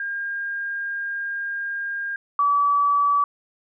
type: tone pair in turn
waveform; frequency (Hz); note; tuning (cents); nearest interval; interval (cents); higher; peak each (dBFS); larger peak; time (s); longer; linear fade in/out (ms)
sine; 1611 / 1147.4; G6 / D6; +47 / -41; tritone; 588; first; -25 / -16; second; 0-2.16 / 2.39-3.24; first; 2
effects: none